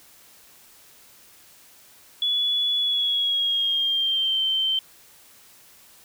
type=tone with pitch glide; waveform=sine; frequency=3412 to 3111 Hz; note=G#7 to G7; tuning=+46 to -14 cents; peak=-20 dBFS; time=2.22-4.79 s; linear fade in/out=2 ms; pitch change=-160 cents; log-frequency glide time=2.77-4.42 s; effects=white hiss -52 dBFS RMS until 6.04 s